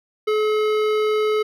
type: tone with hard clipping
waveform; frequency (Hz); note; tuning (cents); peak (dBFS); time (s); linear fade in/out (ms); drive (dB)
sine; 428.1; A4; -47; -19; 0.27-1.43; 10; 15
effects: none